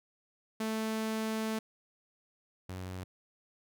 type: tone pair in turn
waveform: sawtooth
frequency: 220 / 92.5 Hz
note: A3 / F#2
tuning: 0 / 0 cents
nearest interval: octave + minor third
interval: 1500 cents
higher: first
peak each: -28 / -35 dBFS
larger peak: first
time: 0.6-1.59 / 2.69-3.04 s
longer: first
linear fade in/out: 5 ms
effects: none